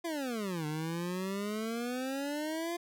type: exponential two-way sweep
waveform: 25% pulse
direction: down then up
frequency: 348.6 to 150 to 348.6 Hz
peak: -30 dBFS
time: 0.04-2.77 s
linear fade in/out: 10 ms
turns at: 0.66 s
effects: none